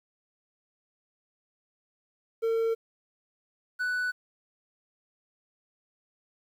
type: tone pair in turn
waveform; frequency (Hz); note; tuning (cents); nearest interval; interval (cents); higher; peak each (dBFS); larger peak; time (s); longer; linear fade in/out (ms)
triangle; 453.7 / 1486.9; A#4 / F#6; -47 / +8; octave + major sixth; 2055; second; -22 / -25; first; 2.42-2.75 / 3.79-4.12; neither; 20
effects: 10-bit